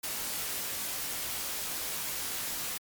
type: noise with comb filter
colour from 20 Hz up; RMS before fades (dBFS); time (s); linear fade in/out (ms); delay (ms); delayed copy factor
white; -35; 0.03-2.78; 10; 19; -0.55
effects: MP3 96 kbps